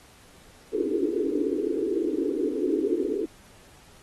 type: band-pass noise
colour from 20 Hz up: white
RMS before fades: -26 dBFS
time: 0.73-3.26 s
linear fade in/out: 10 ms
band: 270 to 450 Hz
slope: 96 dB/octave
effects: pink hiss -54 dBFS RMS until 4.02 s + AAC 32 kbps